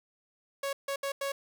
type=tone bursts at uneven times; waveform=sawtooth; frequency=554.4 Hz; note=C#5; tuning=in tune; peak=-27 dBFS; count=4; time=0.63-0.73 / 0.88-0.96 / 1.03-1.12 / 1.21-1.32 s; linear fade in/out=5 ms; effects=none